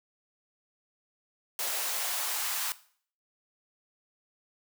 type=noise with high-pass filter sweep; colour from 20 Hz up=white; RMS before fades=-32 dBFS; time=1.59-2.72 s; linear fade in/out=0 ms; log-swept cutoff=530 to 1000 Hz; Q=1.3; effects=noise-tail reverb RT60 0.5 s tail -17 dB re dry